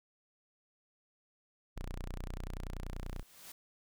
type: tone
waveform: sawtooth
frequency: 30.3 Hz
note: B0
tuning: 32 cents flat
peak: -35 dBFS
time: 1.76-3.23 s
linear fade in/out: 10 ms
type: noise with exponential growth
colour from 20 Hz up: white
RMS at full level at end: -48 dBFS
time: 2.87-3.52 s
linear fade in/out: 5 ms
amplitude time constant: 140 ms
effects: none